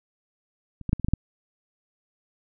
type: clicks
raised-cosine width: 5 ms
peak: -27 / -15 / -7 / -23 / -12 / -13 / -7 dBFS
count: 7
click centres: 0.813 / 0.893 / 0.931 / 0.997 / 1.046 / 1.085 / 1.136 s
effects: none